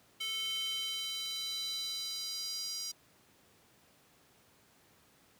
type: tone with high-pass filter sweep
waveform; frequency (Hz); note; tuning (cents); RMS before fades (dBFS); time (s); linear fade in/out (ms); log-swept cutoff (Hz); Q
square; 440.6; A4; +2; -38; 0.2-2.92; 10; 2800 to 5200; 5.2
effects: pink hiss -65 dBFS RMS until 5.39 s + high-pass 100 Hz 12 dB/octave